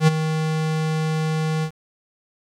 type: tone with ADSR envelope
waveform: square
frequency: 157.4 Hz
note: D#3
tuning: 20 cents sharp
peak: -10 dBFS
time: 0-1.71 s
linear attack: 74 ms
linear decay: 21 ms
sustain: -11 dB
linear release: 76 ms
effects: low-pass 8000 Hz 12 dB/octave + 8-bit